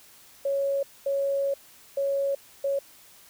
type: tone bursts at uneven times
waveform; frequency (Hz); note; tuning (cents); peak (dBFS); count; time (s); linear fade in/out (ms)
sine; 554.4; C#5; 0; -23; 4; 0.45-0.83 / 1.06-1.54 / 1.97-2.35 / 2.64-2.79; 5
effects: white hiss -53 dBFS RMS until 3.29 s